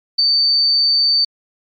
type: tone with ADSR envelope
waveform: sine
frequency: 4572 Hz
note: D8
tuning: 47 cents flat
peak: -8 dBFS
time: 0.18-1.25 s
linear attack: 14 ms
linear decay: 5 ms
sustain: -3 dB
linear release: 9 ms
effects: MP3 64 kbps